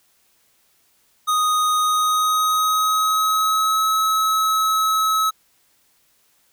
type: tone with pitch glide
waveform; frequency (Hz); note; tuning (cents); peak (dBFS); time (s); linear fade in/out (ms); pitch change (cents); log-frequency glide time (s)
square; 1244 to 1289.4; D#6 to E6; -1 to -39; -17; 1.27-5.31; 20; +62; 1.8-3.86
effects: white hiss -61 dBFS RMS until 6.52 s

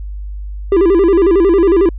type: tone with vibrato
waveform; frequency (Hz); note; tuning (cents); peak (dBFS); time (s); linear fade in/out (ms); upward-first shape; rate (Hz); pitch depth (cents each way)
triangle; 364.7; F#4; -25; -5; 0.72-1.89; 2; square; 11; 140
effects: added 50 Hz sine -22 dBFS peak until 1.98 s + resampled to 8000 Hz

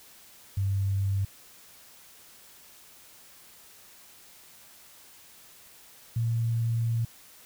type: tone pair in turn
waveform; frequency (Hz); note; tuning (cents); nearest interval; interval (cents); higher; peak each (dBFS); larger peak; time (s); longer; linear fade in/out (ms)
sine; 98 / 115.47; G2 / A#2; 0 / -16; minor third; 284; second; -24; neither; 0.57-1.25 / 6.16-7.05; second; 5
effects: white hiss -53 dBFS RMS until 7.45 s

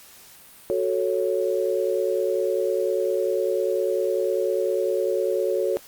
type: chord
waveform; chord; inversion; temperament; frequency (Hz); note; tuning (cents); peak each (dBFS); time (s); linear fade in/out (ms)
sine; F# minor; none; equal; 370 / 440 / 554.4; F#4 / A4 / C#5; 0 / 0 / 0; -25; 0.7-5.77; 0
effects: white hiss -48 dBFS RMS until 5.87 s + Opus 48 kbps

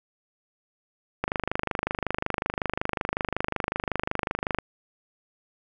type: click train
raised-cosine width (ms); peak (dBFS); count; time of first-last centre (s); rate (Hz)
0.5; -10; 86; 1.24-4.586; 25.4
effects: none

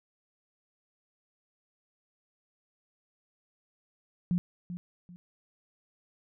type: tone with echo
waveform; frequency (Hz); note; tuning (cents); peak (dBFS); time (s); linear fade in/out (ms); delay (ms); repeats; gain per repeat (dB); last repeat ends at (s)
sine; 176.8; F3; +22; -24; 4.31-4.38; 0; 390; 2; -11; 5.16
effects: none

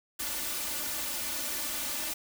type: noise with comb filter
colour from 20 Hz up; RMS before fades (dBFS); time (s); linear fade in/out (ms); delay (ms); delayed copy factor
white; -34; 0.19-2.14; 10; 3.4; +0.9
effects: none

